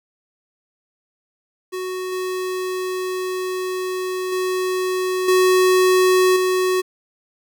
square tone with level steps, 370 Hz, F#4, in tune, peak -25 / -23 / -20 / -13 / -17 dBFS, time 1.72-6.82 s, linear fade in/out 20 ms, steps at 2.12 / 4.32 / 5.28 / 6.36 s, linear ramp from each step 5 ms, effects 9-bit

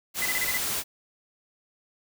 white noise, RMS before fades -29 dBFS, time 0.14-0.84 s, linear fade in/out 50 ms
sine tone bursts, 2017 Hz, B6, 36 cents sharp, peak -26 dBFS, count 6, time 0.22-0.575 s, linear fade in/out 2 ms, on 35 ms, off 29 ms
effects none

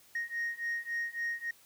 sine beating tone pair, 1864.7 / 1868.3 Hz, A#6 / A#6, 0 / +3 cents, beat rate 3.6 Hz, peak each -35 / -34 dBFS, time 0.15-1.51 s, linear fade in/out 5 ms, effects tanh soft clip ceiling -29 dBFS + white hiss -61 dBFS RMS until 1.65 s

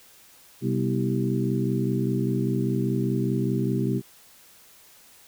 harmonic tone with a mistuned harmonic, 65 Hz, C2, 11 cents flat, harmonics 2 / 3 / 4 / 5 / 6, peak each -26 / -28 / -29 / -30 / -31 dBFS, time 0.61-4.02 s, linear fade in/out 50 ms, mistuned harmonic 4, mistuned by -99 cents, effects white hiss -53 dBFS RMS until 5.27 s

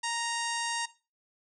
harmonic tone with a mistuned harmonic, 932.3 Hz, A#5, in tune, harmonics 1 / 2 / 3 / 4 / 5 / 6 / 7 / 8 / 9 / 10, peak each -34 / -37 / -39 / -40 / -41 / -42 / -42 / -43 / -44 / -44 dBFS, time 0.03-0.86 s, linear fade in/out 10 ms, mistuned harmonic 10, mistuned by -50 cents, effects noise-tail reverb RT60 0.3 s tail -17 dB re dry

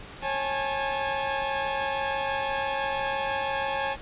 sawtooth tone cluster, 546 / 821 / 867 Hz, C#5 / G#5 / A5, -26 / -20 / -26 cents, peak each -27 dBFS, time 0.21-3.97 s, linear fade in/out 50 ms, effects pink hiss -43 dBFS RMS until 4.01 s + resampled to 8000 Hz

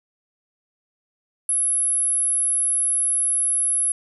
sine tone, 10930 Hz, F9, 38 cents flat, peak -18 dBFS, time 1.49-3.92 s, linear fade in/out 2 ms, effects none

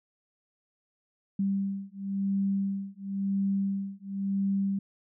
sine beating tone pair, 196 / 196.96 Hz, G3 / G3, 0 / +8 cents, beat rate 0.96 Hz, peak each -30 dBFS, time 1.39-4.79 s, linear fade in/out 5 ms, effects none

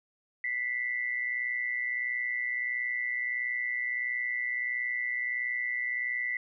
sine tone pair together, 1975.5 / 2097 Hz, B6 / C7, 0 / +3 cents, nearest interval minor second, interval 103 cents, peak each -30 / -36 dBFS, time 0.44-6.37 s, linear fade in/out 2 ms, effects none

